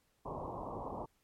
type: low-pass noise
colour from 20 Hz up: white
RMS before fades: -42 dBFS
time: 0.25-1.06 s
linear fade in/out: 10 ms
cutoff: 1100 Hz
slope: 96 dB/octave
effects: pink hiss -75 dBFS RMS until 1.23 s + MP3 64 kbps